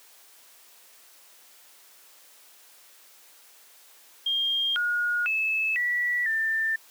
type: tone with pitch steps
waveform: sine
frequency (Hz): 3214 / 1439 / 2606 / 1947 / 1786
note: G7 / F#6 / E7 / B6 / A6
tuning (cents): +43 / -49 / -20 / -25 / +25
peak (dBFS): -23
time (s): 4.26-6.76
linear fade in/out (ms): 5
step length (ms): 500
effects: white hiss -54 dBFS RMS until 6.9 s + high-pass 400 Hz 12 dB/octave